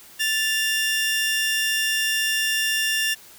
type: tone pair together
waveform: sawtooth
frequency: 1758 / 2794 Hz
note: A6 / F7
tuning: -2 / 0 cents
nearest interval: minor sixth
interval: 802 cents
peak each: -20 dBFS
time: 0.19-3.15 s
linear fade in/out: 20 ms
effects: white hiss -47 dBFS RMS until 3.38 s